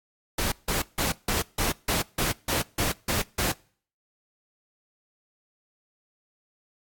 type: noise bursts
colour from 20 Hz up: pink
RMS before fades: -26 dBFS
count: 11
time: 0.38-3.52 s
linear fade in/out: 5 ms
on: 140 ms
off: 160 ms
effects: noise-tail reverb RT60 0.5 s tail -24 dB re dry + AAC 64 kbps